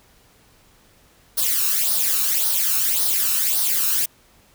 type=noise with flanger; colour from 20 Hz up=blue; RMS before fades=-20 dBFS; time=1.37-4.06 s; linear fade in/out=10 ms; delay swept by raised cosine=0.2 to 0.76 ms; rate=1.8 Hz; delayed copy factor=+0.65; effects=pink hiss -55 dBFS RMS until 4.54 s